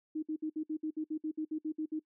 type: tone bursts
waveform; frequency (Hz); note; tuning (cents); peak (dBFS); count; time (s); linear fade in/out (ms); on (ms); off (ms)
sine; 311.1; D#4; 0; -32; 14; 0.15-1.995; 10; 77; 59
effects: noise-tail reverb RT60 0.1 s tail -22 dB re dry